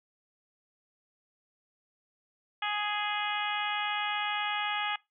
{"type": "harmonic tone", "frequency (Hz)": 416.2, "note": "G#4", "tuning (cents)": 4, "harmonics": [2, 3, 4, 5, 6, 7, 8], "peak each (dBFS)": [-34, -36, -37, -38, -39, -39, -40], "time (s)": [2.62, 4.96], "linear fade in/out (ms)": 5, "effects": ["noise-tail reverb RT60 0.2 s tail -22 dB re dry"]}